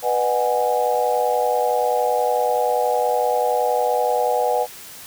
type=chord; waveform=sine; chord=G# minor seventh; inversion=first; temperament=equal with one note detuned; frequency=493.9 / 608 / 740 / 830.6 Hz; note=B4 / D#5 / F#5 / G#5; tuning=0 / -40 / 0 / 0 cents; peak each=-21 / -24 / -22 / -23 dBFS; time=0.02-4.67 s; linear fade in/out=50 ms; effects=white hiss -39 dBFS RMS until 5.06 s